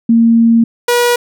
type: tone pair in turn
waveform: sine / sawtooth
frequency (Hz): 230.1 / 482.7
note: A#3 / B4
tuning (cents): -22 / -40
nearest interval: octave + minor second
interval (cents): 1282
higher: second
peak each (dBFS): -5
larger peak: neither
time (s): 0.09-0.64 / 0.88-1.16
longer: first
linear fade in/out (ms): 5
effects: none